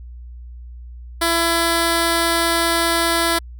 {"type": "tone with notch filter", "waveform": "5% pulse", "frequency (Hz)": 335, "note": "E4", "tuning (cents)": 28, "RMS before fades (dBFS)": -18, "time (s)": [1.21, 3.39], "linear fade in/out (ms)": 10, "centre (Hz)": 2600, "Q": 1.7, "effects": ["added 60 Hz sine -33 dBFS peak until 3.59 s"]}